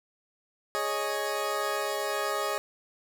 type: chord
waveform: 20% pulse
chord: Ab suspended fourth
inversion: none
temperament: equal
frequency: 415.3 / 554.4 / 622.3 Hz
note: Ab4 / Db5 / Eb5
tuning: 0 / 0 / 0 cents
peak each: -28 dBFS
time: 0.75-2.58 s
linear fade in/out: 0 ms
effects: none